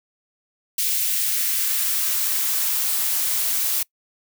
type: noise with high-pass filter sweep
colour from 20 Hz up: blue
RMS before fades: -22 dBFS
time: 0.78-3.83 s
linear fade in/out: 5 ms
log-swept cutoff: 2600 to 350 Hz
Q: 1.1
effects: noise-tail reverb RT60 0.1 s tail -24 dB re dry

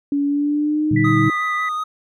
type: tone with pitch glide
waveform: sine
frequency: 284.5 to 317.5 Hz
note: C#4 to D#4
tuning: +45 to +35 cents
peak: -16 dBFS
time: 0.12-1.3 s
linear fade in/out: 2 ms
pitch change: +190 cents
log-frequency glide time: 0.26-1.16 s
type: chord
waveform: sine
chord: G minor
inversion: first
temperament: equal with one note detuned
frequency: 116.54 / 146.83 / 192.3 Hz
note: Bb2 / D3 / G3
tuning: 0 / 0 / -33 cents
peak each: -19 / -20 / -23 dBFS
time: 0.91-1.29 s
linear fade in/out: 5 ms
type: tone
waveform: sine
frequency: 1975.5 Hz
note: B6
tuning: in tune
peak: -22 dBFS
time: 0.96-1.69 s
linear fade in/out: 5 ms
type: tone with vibrato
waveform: triangle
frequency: 1244.5 Hz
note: D#6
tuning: in tune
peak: -19 dBFS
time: 1.04-1.84 s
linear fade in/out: 10 ms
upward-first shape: sine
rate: 5.4 Hz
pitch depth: 17 cents each way
effects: none

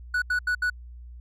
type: tone bursts at uneven times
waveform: triangle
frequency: 1475 Hz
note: F#6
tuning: 6 cents flat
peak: -20 dBFS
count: 4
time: 0.14-0.22 / 0.3-0.39 / 0.47-0.55 / 0.62-0.7 s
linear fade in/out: 5 ms
effects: added 60 Hz sine -40 dBFS peak until 1.2 s

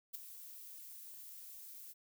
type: noise with ADSR envelope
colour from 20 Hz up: violet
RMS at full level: -40 dBFS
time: 0.13-1.94 s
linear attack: 21 ms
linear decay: 5 ms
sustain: -12 dB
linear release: 27 ms
effects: none

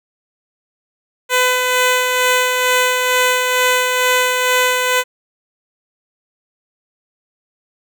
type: tone with tremolo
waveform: 10% pulse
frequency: 503 Hz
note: B4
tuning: 32 cents sharp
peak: -3 dBFS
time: 1.29-5.04 s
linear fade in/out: 50 ms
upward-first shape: sine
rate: 2.2 Hz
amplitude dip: 35%
effects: none

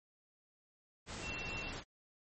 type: tone in noise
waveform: sine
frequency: 2714 Hz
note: E7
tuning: 50 cents sharp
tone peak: -42 dBFS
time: 1.21-1.73 s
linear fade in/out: 50 ms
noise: pink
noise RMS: -44 dBFS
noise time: 1.06-1.84 s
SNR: -1 dB
effects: MP3 32 kbps

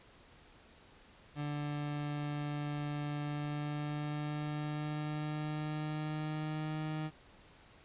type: tone with pitch glide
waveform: 30% pulse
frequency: 146.83 to 154.93 Hz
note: D3 to D#3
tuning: 0 to -7 cents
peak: -33 dBFS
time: 1.35-7.11 s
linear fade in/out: 50 ms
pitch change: +93 cents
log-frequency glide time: 3.21-6.83 s
effects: pink hiss -60 dBFS RMS until 7.84 s + resampled to 8000 Hz

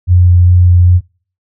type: tone with vibrato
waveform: sine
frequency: 89 Hz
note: F2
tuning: 33 cents sharp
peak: -3 dBFS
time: 0.07-1.01 s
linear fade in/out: 50 ms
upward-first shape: sine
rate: 2.5 Hz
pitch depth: 11 cents each way
effects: noise-tail reverb RT60 0.4 s tail -23 dB re dry

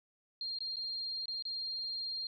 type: tone with dropouts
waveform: sine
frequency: 4206 Hz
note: C8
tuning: 8 cents sharp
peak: -36 dBFS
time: 0.41-2.27 s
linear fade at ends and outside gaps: 2 ms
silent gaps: 0.587-0.605 / 0.759-0.767 / 1.257-1.281 / 1.424-1.452 s
effects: none

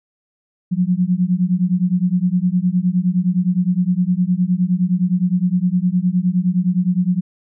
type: beating tone pair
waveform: sine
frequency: 175.7 / 185.4 Hz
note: F3 / F#3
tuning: +11 / +4 cents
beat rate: 9.7 Hz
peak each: -17 dBFS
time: 0.71-7.21 s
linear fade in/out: 20 ms
effects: none

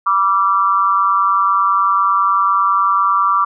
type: tone with amplitude modulation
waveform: sine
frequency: 1168 Hz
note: D6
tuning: 10 cents flat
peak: -7 dBFS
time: 0.06-3.45 s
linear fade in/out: 10 ms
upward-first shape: sine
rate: 190 Hz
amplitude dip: 85%
effects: none

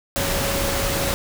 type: tone in noise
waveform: sine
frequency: 554.4 Hz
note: C#5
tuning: in tune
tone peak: -27 dBFS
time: 0.16-1.14 s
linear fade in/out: 0 ms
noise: pink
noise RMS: -23 dBFS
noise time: 0.16-1.14 s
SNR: -7 dB
effects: none

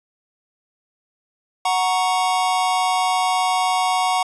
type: chord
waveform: square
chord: F# major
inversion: none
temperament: equal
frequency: 740 / 932.3 / 1108.7 Hz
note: F#5 / A#5 / C#6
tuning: 0 / 0 / 0 cents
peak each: -20 / -24 / -25 dBFS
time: 1.65-4.23 s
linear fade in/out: 5 ms
effects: resampled to 24000 Hz

